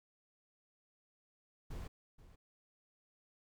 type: noise with echo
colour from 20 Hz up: brown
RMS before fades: -44 dBFS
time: 1.7-1.88 s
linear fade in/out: 10 ms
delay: 480 ms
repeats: 1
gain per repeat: -15 dB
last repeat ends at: 2.36 s
effects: none